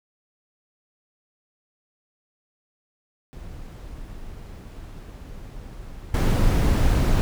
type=noise with level steps; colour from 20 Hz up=brown; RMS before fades=-38 / -18 dBFS; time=3.33-7.21 s; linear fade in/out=0 ms; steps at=6.14 s; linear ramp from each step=2 ms; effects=none